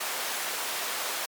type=high-pass noise; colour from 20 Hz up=pink; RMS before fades=-32 dBFS; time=0-1.26 s; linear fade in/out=10 ms; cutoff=680 Hz; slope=12 dB/octave; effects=MP3 96 kbps